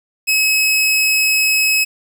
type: tone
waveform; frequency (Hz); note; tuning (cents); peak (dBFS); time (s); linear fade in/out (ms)
sawtooth; 2565; E7; -48; -9; 0.27-1.85; 20
effects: 8-bit